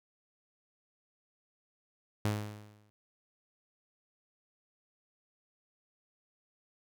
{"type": "tone with exponential decay", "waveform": "sawtooth", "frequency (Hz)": 105.1, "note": "G#2", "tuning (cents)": 21, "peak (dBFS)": -23, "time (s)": [2.25, 2.9], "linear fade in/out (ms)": 0, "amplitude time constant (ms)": 140, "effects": []}